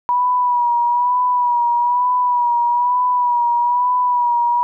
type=tone with vibrato; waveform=sine; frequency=973 Hz; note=B5; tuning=26 cents flat; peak=-13 dBFS; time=0.09-4.63 s; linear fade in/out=0 ms; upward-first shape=sine; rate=1.1 Hz; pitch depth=38 cents each way; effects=none